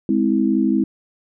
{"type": "chord", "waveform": "sine", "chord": "Ab augmented", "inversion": "none", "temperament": "just", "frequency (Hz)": [207.7, 259.6, 324.5], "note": ["Ab3", "C4", "E4"], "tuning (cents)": [0, -13, -27], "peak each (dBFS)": -19, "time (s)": [0.09, 0.84], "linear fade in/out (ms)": 2, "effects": []}